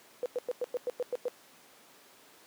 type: tone bursts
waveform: sine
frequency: 494.3 Hz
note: B4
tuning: 1 cent sharp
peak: -28 dBFS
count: 9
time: 0.23-1.282 s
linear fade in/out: 0 ms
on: 28 ms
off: 100 ms
effects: pink hiss -57 dBFS RMS until 2.46 s + high-pass 300 Hz 12 dB/octave